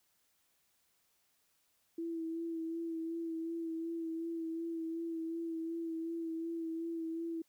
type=tone with vibrato; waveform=sine; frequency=329.6 Hz; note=E4; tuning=in tune; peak=-36 dBFS; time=1.98-7.42 s; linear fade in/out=5 ms; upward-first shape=sine; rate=2.7 Hz; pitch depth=26 cents each way; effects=white hiss -75 dBFS RMS until 7.48 s